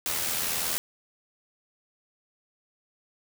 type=noise with amplitude modulation; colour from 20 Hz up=white; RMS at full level=-27 dBFS; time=0.06-0.78 s; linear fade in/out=0 ms; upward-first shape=sine; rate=81 Hz; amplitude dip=45%; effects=none